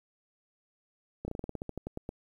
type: slowing click train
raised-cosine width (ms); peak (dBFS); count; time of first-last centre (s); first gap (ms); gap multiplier
2; -23; 14; 1.25-2.091; 30; 1.12
effects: 10-bit